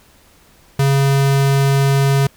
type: tone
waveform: square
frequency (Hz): 137.9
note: C#3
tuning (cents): -9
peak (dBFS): -12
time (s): 0.79-2.27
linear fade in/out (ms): 5
effects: pink hiss -50 dBFS RMS until 2.36 s

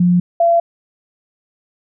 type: tone pair in turn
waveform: sine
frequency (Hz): 177.2 / 679.7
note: F3 / F5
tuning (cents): +25 / -47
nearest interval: octave + major seventh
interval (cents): 2328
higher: second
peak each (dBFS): -9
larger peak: neither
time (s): 0-0.2 / 0.4-0.6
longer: neither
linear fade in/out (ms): 5
effects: none

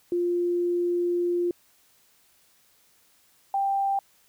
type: tone pair in turn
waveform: sine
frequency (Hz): 350 / 788.2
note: F4 / G5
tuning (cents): +4 / +9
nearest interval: octave + major second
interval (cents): 1405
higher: second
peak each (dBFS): -22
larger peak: neither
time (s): 0.12-1.51 / 3.54-3.99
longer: first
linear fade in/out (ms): 2
effects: white hiss -62 dBFS RMS until 4.28 s

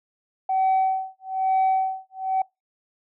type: tone with tremolo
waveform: sine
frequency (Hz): 761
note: F#5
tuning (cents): +48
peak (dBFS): -15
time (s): 0.49-2.42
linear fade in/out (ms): 5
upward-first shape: sine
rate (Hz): 1.1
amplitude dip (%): 100
effects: noise-tail reverb RT60 0.2 s tail -24 dB re dry + tanh soft clip ceiling -15 dBFS

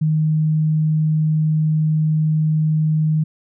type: tone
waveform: sine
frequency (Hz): 155.56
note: D#3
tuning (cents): 0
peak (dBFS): -14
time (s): 0.01-3.24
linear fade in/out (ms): 10
effects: none

